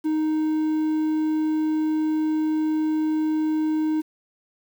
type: tone with quantisation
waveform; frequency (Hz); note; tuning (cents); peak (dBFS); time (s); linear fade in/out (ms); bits
triangle; 311.1; D#4; 0; -18; 0.04-4.02; 20; 8
effects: none